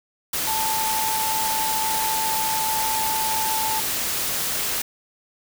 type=tone in noise; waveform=sine; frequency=880 Hz; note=A5; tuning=in tune; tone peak=-24 dBFS; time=0.47-3.8 s; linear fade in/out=5 ms; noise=white; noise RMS=-25 dBFS; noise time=0.33-4.82 s; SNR=-2 dB; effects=none